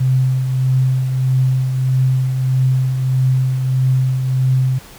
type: tone with tremolo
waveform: sine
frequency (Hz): 130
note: C3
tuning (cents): -11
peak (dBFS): -10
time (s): 0-4.79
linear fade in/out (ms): 10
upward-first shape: triangle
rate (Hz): 1.6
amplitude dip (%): 50
effects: pink hiss -40 dBFS RMS until 4.98 s